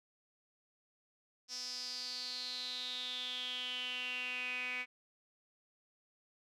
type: tone with band-pass filter sweep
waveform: sawtooth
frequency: 250.5 Hz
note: B3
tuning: 25 cents sharp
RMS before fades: -41 dBFS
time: 1.48-4.86 s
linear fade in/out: 50 ms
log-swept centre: 5400 to 2300 Hz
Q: 8.9
effects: none